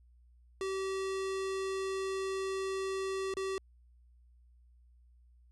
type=tone with dropouts; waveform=square; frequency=384.3 Hz; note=G4; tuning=34 cents flat; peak=-34 dBFS; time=0.61-3.58 s; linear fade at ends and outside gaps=1 ms; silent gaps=3.339-3.369 s; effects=added 60 Hz sine -59 dBFS peak until 5.51 s + resampled to 22050 Hz